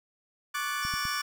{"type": "chord", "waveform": "35% pulse", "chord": "D major seventh", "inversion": "third", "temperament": "equal with one note detuned", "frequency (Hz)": [1108.7, 1174.7, 1480, 1737.8], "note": ["C#6", "D6", "F#6", "A6"], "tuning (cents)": [0, 0, 0, -22], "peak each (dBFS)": [-37, -32, -34, -34], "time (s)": [0.54, 1.22], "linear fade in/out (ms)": 10}
{"type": "tone", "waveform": "triangle", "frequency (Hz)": 5480, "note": "F8", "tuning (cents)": -34, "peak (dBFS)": -35, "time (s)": [0.82, 1.22], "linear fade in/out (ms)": 10}
{"type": "clicks", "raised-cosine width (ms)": 5, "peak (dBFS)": -28, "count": 3, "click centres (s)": [0.851, 0.939, 1.053]}
{"effects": []}